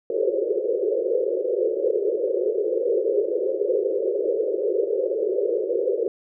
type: band-pass noise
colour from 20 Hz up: white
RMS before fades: -23 dBFS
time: 0.1-6.08 s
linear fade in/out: 2 ms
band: 360 to 540 Hz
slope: 96 dB/octave
effects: none